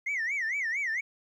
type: tone with vibrato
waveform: sine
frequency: 2021 Hz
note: B6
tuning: 39 cents sharp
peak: -26 dBFS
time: 0.06-1.01 s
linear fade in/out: 10 ms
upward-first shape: sine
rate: 4.4 Hz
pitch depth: 230 cents each way
effects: tanh soft clip ceiling -26 dBFS + 11-bit